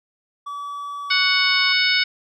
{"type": "tone with pitch glide", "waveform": "triangle", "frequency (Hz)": [1146, 1107.6], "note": ["D6", "C#6"], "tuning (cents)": [-43, -2], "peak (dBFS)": -26, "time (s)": [0.46, 1.73], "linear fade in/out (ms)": 10, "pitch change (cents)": -59, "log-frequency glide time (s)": [1.01, 1.61]}
{"type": "harmonic tone", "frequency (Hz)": 740, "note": "F#5", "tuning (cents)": 0, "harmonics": [2, 3, 4, 5, 6, 7], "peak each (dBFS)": [-23, -20, -25, -23, -25, -24], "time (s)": [1.1, 2.04], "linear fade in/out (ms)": 10}
{"effects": []}